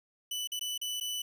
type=tone with dropouts; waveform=sawtooth; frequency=2981 Hz; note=F#7; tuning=12 cents sharp; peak=-30 dBFS; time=0.31-1.22 s; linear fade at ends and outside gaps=5 ms; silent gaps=0.474-0.518 / 0.594-0.61 / 0.778-0.814 / 1.001-1.009 s; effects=none